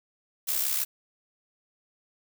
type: noise with amplitude modulation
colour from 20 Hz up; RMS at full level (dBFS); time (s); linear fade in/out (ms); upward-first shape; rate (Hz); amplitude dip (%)
blue; -25; 0.47-0.85; 20; sine; 66.8; 60
effects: none